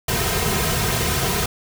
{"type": "noise with comb filter", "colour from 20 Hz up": "pink", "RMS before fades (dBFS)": -21, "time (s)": [0.08, 1.46], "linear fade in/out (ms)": 5, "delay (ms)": 3.5, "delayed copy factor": -0.9, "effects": []}